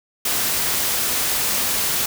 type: noise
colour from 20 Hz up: white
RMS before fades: -21 dBFS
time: 0.25-2.06 s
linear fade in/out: 5 ms
effects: none